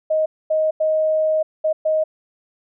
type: tone bursts at uneven times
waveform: sine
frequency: 626 Hz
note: D#5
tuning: 10 cents sharp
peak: -15 dBFS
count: 5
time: 0.1-0.26 / 0.5-0.71 / 0.8-1.43 / 1.64-1.73 / 1.85-2.04 s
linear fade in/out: 10 ms
effects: none